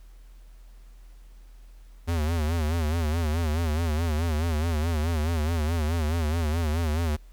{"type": "tone with vibrato", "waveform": "square", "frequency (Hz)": 80, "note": "D#2", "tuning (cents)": 49, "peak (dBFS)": -24, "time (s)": [2.07, 7.17], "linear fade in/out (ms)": 20, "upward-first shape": "sine", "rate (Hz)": 4.7, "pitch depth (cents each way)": 120, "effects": ["added 41 Hz sine -45 dBFS peak until 7.32 s", "pink hiss -63 dBFS RMS until 7.32 s"]}